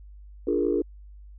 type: chord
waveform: sine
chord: Bb dominant seventh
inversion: first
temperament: equal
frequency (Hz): 293.7 / 349.2 / 415.3 / 466.2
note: D4 / F4 / Ab4 / Bb4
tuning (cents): 0 / 0 / 0 / 0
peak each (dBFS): -27 / -26 / -26 / -28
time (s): 0.47-0.82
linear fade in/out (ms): 5
effects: tanh soft clip ceiling -11 dBFS + added 50 Hz sine -43 dBFS peak until 1.38 s